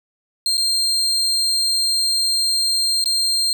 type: tone with dropouts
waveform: 35% pulse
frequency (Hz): 4186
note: C8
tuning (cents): 0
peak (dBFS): -15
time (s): 0.46-3.53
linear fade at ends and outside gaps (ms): 1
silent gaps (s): 0.571-0.578 / 3.041-3.058
effects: none